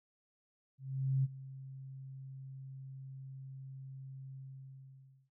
sine tone with ADSR envelope, 133.8 Hz, C3, 39 cents sharp, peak -27 dBFS, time 0.78-5.3 s, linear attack 460 ms, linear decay 30 ms, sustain -18 dB, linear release 930 ms, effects none

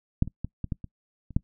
clicks, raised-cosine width 5 ms, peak -8 / -23 / -18 / -18 / -16 / -25 / -30 / -10 dBFS, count 8, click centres 0.224 / 0.276 / 0.446 / 0.643 / 0.722 / 0.843 / 1.307 / 1.365 s, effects noise-tail reverb RT60 0.1 s tail -23 dB re dry

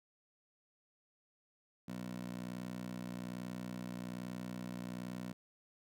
15% pulse tone with high-pass filter, 61.2 Hz, B1, 15 cents flat, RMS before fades -44 dBFS, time 1.88-5.33 s, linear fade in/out 5 ms, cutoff 190 Hz, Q 1.9, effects none

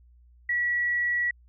sine tone, 1934 Hz, B6, 37 cents flat, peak -23 dBFS, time 0.49-1.31 s, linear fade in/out 5 ms, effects added 60 Hz sine -53 dBFS peak until 1.48 s

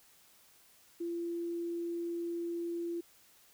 sine tone, 341.1 Hz, F4, 41 cents flat, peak -34 dBFS, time 1-3.01 s, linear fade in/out 10 ms, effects white hiss -63 dBFS RMS until 3.53 s

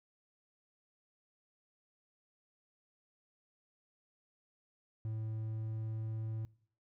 triangle tone with pitch glide, 110 to 110.64 Hz, A2 to A2, 0 to +10 cents, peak -34 dBFS, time 5.05-6.45 s, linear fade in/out 0 ms, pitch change +10 cents, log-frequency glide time 5.35-6.27 s, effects noise-tail reverb RT60 0.6 s tail -23 dB re dry

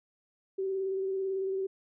sine tone with vibrato, 384.2 Hz, G4, 35 cents flat, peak -29 dBFS, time 0.58-1.67 s, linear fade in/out 10 ms, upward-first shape square, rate 18 Hz, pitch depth 18 cents each way, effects none

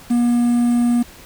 triangle tone with quantisation, 239.7 Hz, A#3, 48 cents sharp, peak -11 dBFS, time 0.1-1.03 s, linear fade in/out 10 ms, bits 6, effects pink hiss -42 dBFS RMS until 1.25 s

